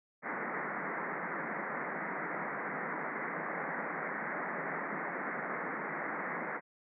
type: band-pass noise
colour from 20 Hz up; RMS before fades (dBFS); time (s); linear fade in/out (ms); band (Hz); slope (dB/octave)
white; -38; 0.22-6.61; 50; 150 to 2100; 96
effects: none